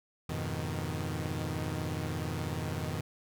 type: chord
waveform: sawtooth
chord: F half-diminished seventh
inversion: none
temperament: equal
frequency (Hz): 87.31 / 103.83 / 123.47 / 155.56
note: F2 / Ab2 / Cb3 / Eb3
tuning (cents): 0 / 0 / 0 / 0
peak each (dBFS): -34 / -38 / -35 / -33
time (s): 0.29-3.01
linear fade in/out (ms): 5
effects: none